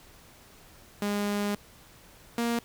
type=tone pair in turn; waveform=sawtooth; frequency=204.8 / 234.7 Hz; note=G#3 / A#3; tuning=-24 / +12 cents; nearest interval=major second; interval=236 cents; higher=second; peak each=-23 / -22 dBFS; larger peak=second; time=1.02-1.55 / 2.38-2.59 s; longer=first; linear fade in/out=2 ms; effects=pink hiss -54 dBFS RMS until 2.64 s